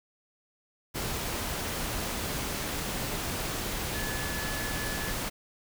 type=tone in noise; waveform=sine; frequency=1719 Hz; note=A6; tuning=41 cents flat; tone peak=-38 dBFS; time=3.93-5.13 s; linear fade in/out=20 ms; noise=pink; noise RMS=-33 dBFS; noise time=0.94-5.3 s; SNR=-8 dB; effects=none